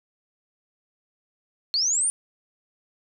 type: linear sweep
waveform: sine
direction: up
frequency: 4186 to 9440 Hz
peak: -20 dBFS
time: 1.74-2.1 s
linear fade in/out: 0 ms
effects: none